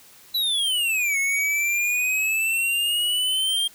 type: exponential two-way sweep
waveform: square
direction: down then up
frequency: 4001 to 2183 to 3212 Hz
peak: -21 dBFS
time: 0.34-3.68 s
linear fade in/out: 10 ms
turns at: 1.18 s
effects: white hiss -50 dBFS RMS until 3.74 s